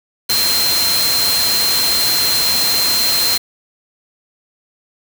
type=tone in noise; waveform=sine; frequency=4152 Hz; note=C8; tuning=14 cents flat; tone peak=-15 dBFS; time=0.29-3.38 s; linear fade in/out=10 ms; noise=white; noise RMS=-18 dBFS; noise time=0.29-3.38 s; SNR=0 dB; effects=none